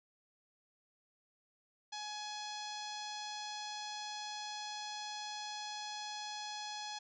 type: tone with notch filter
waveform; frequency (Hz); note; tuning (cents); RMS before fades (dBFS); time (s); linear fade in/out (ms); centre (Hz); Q
10% pulse; 841; G#5; +22; -43; 1.92-6.99; 10; 2100; 0.96
effects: resampled to 16000 Hz